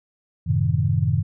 sine chord, F# diminished seventh, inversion none, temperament equal, 92.5 / 110 / 130.81 / 155.56 Hz, F#2 / A2 / C3 / Eb3, 0 / 0 / 0 / 0 cents, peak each -23 dBFS, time 0.46-1.23 s, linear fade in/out 20 ms, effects none

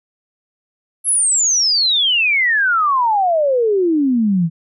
sine exponential sweep, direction down, 11260 to 158.2 Hz, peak -12 dBFS, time 1.04-4.5 s, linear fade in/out 50 ms, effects none

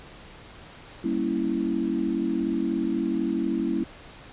sine chord, G diminished seventh, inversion none, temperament equal, 196 / 233.1 / 277.2 / 329.6 Hz, G3 / Bb3 / Db4 / Fb4, 0 / 0 / 0 / 0 cents, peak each -31 / -29 / -29 / -27 dBFS, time 1.04-3.84 s, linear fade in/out 5 ms, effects pink hiss -46 dBFS RMS until 4.32 s + resampled to 8000 Hz

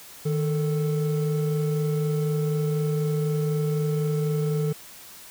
triangle tone pair together, 154.67 / 440 Hz, D#3 / A4, -10 / 0 cents, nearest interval octave + tritone, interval 1810 cents, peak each -21 / -26 dBFS, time 0.25-4.73 s, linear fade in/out 10 ms, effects white hiss -45 dBFS RMS until 5.3 s

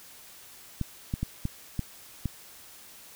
clicks, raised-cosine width 5 ms, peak -16 dBFS, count 6, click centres 0.813 / 1.139 / 1.23 / 1.454 / 1.793 / 2.257 s, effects white hiss -50 dBFS RMS until 3.15 s

